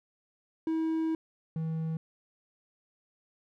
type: tone pair in turn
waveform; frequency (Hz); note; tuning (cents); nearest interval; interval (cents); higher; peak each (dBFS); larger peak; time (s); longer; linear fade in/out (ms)
triangle; 321.7 / 160.85; E4 / E3; -42 / -42; octave; 1200; first; -25 / -28; first; 0.67-1.15 / 1.56-1.97; first; 2
effects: none